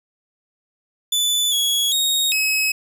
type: tone with pitch steps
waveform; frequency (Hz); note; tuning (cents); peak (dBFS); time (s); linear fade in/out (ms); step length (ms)
sawtooth; 3489 / 3346 / 3750 / 2560; A7 / G#7 / A#7 / D#7; -15 / +12 / +10 / +49; -14; 1.12-2.72; 5; 400
effects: none